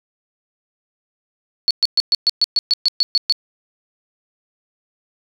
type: tone bursts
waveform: sine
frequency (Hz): 4420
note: C#8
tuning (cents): -6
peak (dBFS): -11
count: 12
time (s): 1.68-3.324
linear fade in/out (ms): 0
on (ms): 27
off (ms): 120
effects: none